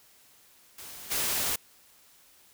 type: noise with level steps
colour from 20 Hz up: white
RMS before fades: -44 / -29 dBFS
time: 0.78-1.56 s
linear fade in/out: 5 ms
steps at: 1.1 s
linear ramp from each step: 20 ms
effects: white hiss -59 dBFS RMS until 2.53 s